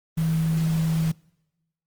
sine tone in noise, 161.4 Hz, E3, 36 cents flat, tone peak -20 dBFS, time 0.17-1.12 s, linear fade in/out 10 ms, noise pink, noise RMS -38 dBFS, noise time 0.17-1.12 s, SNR +15 dB, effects noise-tail reverb RT60 1.0 s tail -25 dB re dry + Opus 24 kbps

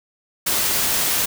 white noise, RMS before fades -20 dBFS, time 0.46-1.26 s, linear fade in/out 10 ms, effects none

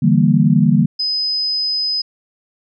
sine chord, E half-diminished seventh, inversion third, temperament equal, 146.83 / 164.81 / 196 / 233.1 Hz, D3 / E3 / G3 / Bb3, 0 / 0 / 0 / 0 cents, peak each -15 dBFS, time 0.02-0.86 s, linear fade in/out 10 ms
sine tone, 5030 Hz, D#8, 18 cents sharp, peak -16 dBFS, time 0.99-2.02 s, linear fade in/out 10 ms
effects none

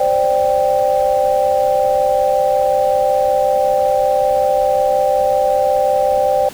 sine chord, C suspended second, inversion none, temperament just, 523.3 / 588.7 / 784.9 Hz, C5 / D5 / G5, 0 / +4 / +2 cents, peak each -16 dBFS, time 0-6.49 s, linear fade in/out 5 ms, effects pink hiss -35 dBFS RMS until 6.53 s

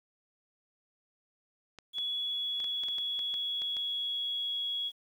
clicks, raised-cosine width 0.2 ms, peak -29 dBFS, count 11, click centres 1.787 / 1.984 / 2.602 / 2.643 / 2.836 / 2.885 / 2.984 / 3.192 / 3.341 / 3.619 / 3.768 s
sine tone with pitch glide, 3380 to 3337 Hz, G#7 to G#7, +30 to +8 cents, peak -31 dBFS, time 1.93-4.92 s, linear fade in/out 50 ms, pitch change -22 cents, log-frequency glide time 2.2-4.54 s
effects 10-bit

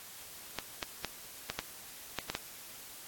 clicks, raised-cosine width 0.2 ms, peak -16 dBFS, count 8, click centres 0.587 / 0.828 / 1.047 / 1.5 / 1.59 / 2.187 / 2.3 / 2.351 s, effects white hiss -49 dBFS RMS until 3.07 s + AAC 64 kbps

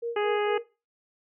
sine tone with tremolo, 468.3 Hz, A#4, 8 cents sharp, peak -27 dBFS, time 0.02-0.66 s, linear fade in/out 10 ms, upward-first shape sine, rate 4.3 Hz, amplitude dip 100%
harmonic tone, 415.3 Hz, G#4, in tune, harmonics 1 / 2 / 3 / 4 / 5 / 6 / 7, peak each -25 / -31 / -35 / -37 / -39 / -41 / -42 dBFS, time 0.16-0.58 s, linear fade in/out 5 ms
effects noise-tail reverb RT60 0.3 s tail -22 dB re dry

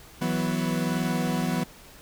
40% pulse chord, E suspended second, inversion none, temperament equal with one note detuned, 163.86 / 185 / 246.9 Hz, E3 / F#3 / B3, -10 / 0 / 0 cents, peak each -28 dBFS, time 0.21-1.64 s, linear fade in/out 10 ms, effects pink hiss -49 dBFS RMS until 2.01 s

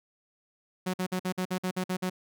sawtooth tone bursts, 184.1 Hz, F#3, 8 cents flat, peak -24 dBFS, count 10, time 0.86-2.099 s, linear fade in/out 10 ms, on 78 ms, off 51 ms, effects none

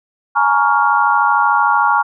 sine chord, Bb minor seventh, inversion third, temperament just, 839.1 / 932.3 / 1118.8 / 1398.5 Hz, Ab5 / Bb5 / Db6 / F6, +18 / 0 / +16 / +2 cents, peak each -16 dBFS, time 0.35-2.03 s, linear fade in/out 20 ms, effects none

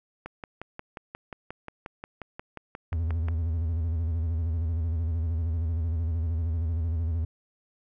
click train, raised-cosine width 0.5 ms, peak -22 dBFS, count 18, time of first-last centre 0.26-3.285 s, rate 5.62 Hz
triangle tone with vibrato, 82 Hz, E2, 9 cents flat, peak -23 dBFS, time 2.92-7.25 s, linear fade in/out 5 ms, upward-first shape square, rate 13 Hz, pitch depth 73 cents each way
effects none

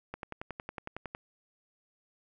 click train, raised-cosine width 0.5 ms, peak -23 dBFS, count 12, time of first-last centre 0.14-1.149 s, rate 10.9 Hz, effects none

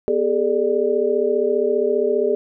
sine tone cluster, 245.7 / 403.2 / 438.2 / 593 Hz, B3 / G4 / A4 / D5, -9 / +49 / -7 / +17 cents, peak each -28 / -19 / -20 / -24 dBFS, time 0.08-2.35 s, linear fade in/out 0 ms, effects none

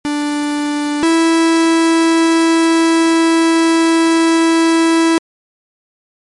45% pulse tone pair in turn, 293.7 / 328.6 Hz, D4 / E4, 0 / -5 cents, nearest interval major second, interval 195 cents, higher second, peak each -15 / -9 dBFS, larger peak second, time 0.05-1.03 / 1.03-5.18 s, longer second, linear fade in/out 0 ms, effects MP3 48 kbps

